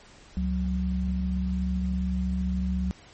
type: tone pair together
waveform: sine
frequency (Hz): 69.19 / 185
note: C#2 / F#3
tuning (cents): -3 / 0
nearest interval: octave + perfect fourth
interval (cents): 1703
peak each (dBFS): -27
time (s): 0.37-2.91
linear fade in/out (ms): 0
effects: pink hiss -52 dBFS RMS until 3.13 s + MP3 32 kbps